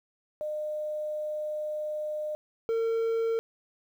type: tone pair in turn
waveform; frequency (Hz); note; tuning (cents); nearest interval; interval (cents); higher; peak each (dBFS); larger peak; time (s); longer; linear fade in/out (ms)
sine / triangle; 607 / 454.7; D#5 / A#4; -43 / -43; perfect fourth; 500; first; -30 / -23; second; 0.41-2.35 / 2.69-3.39; first; 0
effects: 10-bit